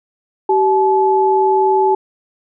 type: tone pair together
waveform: sine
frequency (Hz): 384 / 860.6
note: G4 / A5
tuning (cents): -36 / -39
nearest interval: octave + major second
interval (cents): 1397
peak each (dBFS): -13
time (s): 0.49-1.95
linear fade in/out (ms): 5
effects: none